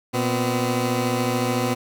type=tone pair together; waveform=15% pulse; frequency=120 / 253.8 Hz; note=B2 / B3; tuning=-49 / +47 cents; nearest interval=octave + minor second; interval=1296 cents; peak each=-17 dBFS; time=0.13-1.75 s; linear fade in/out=20 ms; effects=none